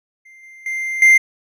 triangle tone with level steps, 2093 Hz, C7, in tune, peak -40 / -37 / -19 / -5 dBFS, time 0.25-1.18 s, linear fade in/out 10 ms, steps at 0.43 / 0.66 / 1.02 s, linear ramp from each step 2 ms, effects none

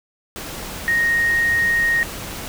sine tone in noise, 1864.7 Hz, A#6, in tune, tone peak -15 dBFS, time 0.88-2.03 s, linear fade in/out 0 ms, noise pink, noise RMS -31 dBFS, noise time 0.36-2.48 s, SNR +13 dB, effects none

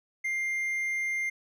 triangle tone, 2100 Hz, C7, 6 cents sharp, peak -26 dBFS, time 0.24-1.3 s, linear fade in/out 10 ms, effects none

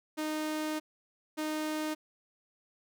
sawtooth tone pair in turn, 308.5 / 308.5 Hz, D#4 / D#4, -15 / -15 cents, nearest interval unison, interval 0 cents, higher neither, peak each -28 dBFS, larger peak neither, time 0.17-0.8 / 1.37-1.95 s, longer first, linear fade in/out 20 ms, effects none

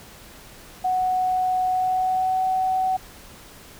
sine tone with pitch glide, 740 to 751.6 Hz, F#5 to F#5, 0 to +27 cents, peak -19 dBFS, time 0.84-2.97 s, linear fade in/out 10 ms, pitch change +27 cents, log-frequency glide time 1.71-2.43 s, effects pink hiss -45 dBFS RMS until 3.79 s

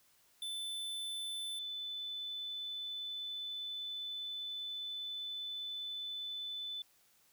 square / sine tone pair in turn, 3520 / 3505 Hz, A7 / A7, 0 / -7 cents, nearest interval unison, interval 7 cents, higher first, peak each -39 / -39 dBFS, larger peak neither, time 0.42-1.59 / 1.59-6.82 s, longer second, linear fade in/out 2 ms, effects white hiss -69 dBFS RMS until 7.32 s

